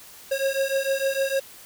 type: beating tone pair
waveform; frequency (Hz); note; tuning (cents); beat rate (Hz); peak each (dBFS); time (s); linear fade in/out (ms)
square; 539 / 545.6; C#5 / C#5; -49 / -28; 6.6; -26; 0.31-1.4; 10
effects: white hiss -46 dBFS RMS until 1.65 s